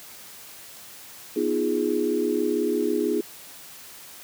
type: chord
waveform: sine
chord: F half-diminished seventh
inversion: second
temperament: equal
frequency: 246.9 / 311.1 / 349.2 / 415.3 Hz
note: Cb4 / Eb4 / F4 / Ab4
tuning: 0 / 0 / 0 / 0 cents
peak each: -29 / -27 / -27 / -25 dBFS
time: 1.36-3.21 s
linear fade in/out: 5 ms
effects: white hiss -44 dBFS RMS until 4.23 s + high-pass 80 Hz 12 dB/octave